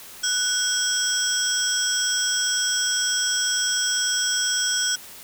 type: tone cluster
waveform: sine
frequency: 1490 / 3268 / 5310 / 5790 / 7930 Hz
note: F#6 / G#7 / E8 / F#8 / B8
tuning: +12 / -29 / +12 / -38 / +6 cents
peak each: -27 dBFS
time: 0.23-4.96 s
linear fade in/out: 10 ms
effects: white hiss -42 dBFS RMS until 5.23 s